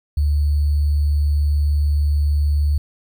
sine tone with sample-and-hold, 73.42 Hz, D2, in tune, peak -14 dBFS, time 0.17-2.78 s, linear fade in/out 5 ms, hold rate 4410 Hz, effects none

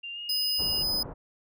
sine tone with pitch glide, 2788 to 2855 Hz, F7 to F7, -4 to +37 cents, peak -35 dBFS, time 0.03-0.83 s, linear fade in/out 10 ms, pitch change +41 cents, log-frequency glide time 0.13-0.19 s
45% pulse tone, 5020 Hz, D#8, 15 cents sharp, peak -26 dBFS, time 0.29-1.03 s, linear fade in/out 5 ms
pink low-pass noise, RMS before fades -39 dBFS, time 0.58-1.14 s, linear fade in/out 20 ms, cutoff 1100 Hz, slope 24 dB/octave
effects none

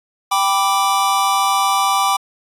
square chord, G major, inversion none, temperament equal, 784 / 987.8 / 1174.7 Hz, G5 / B5 / D6, 0 / 0 / 0 cents, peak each -19 / -21 / -18 dBFS, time 0.31-2.17 s, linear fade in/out 10 ms, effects resampled to 32000 Hz

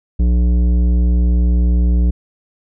sine tone with tanh clipping, 59.9 Hz, A#1, 48 cents sharp, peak -12 dBFS, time 0.19-2.11 s, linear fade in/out 10 ms, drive 12 dB, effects none

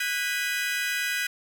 35% pulse chord, G# minor seventh, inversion third, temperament equal with one note detuned, 1480 / 1628 / 1975.5 / 2489 Hz, F#6 / G#6 / B6 / D#7, 0 / -35 / 0 / 0 cents, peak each -30 dBFS, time 0-1.27 s, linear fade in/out 5 ms, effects none

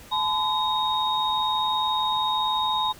sine tone cluster, 857 / 1018 / 3732 Hz, A5 / C6 / A#7, -46 / -48 / +1 cents, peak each -26 dBFS, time 0.11-2.93 s, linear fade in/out 20 ms, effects pink hiss -47 dBFS RMS until 2.99 s

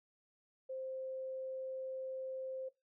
sine tone, 524 Hz, C5, 2 cents sharp, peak -40 dBFS, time 0.69-2.69 s, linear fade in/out 10 ms, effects noise-tail reverb RT60 0.2 s tail -18 dB re dry

